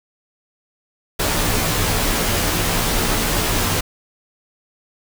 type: noise with comb filter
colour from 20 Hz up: pink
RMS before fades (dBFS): -19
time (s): 1.19-3.81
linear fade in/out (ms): 10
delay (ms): 15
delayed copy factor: -0.85
effects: none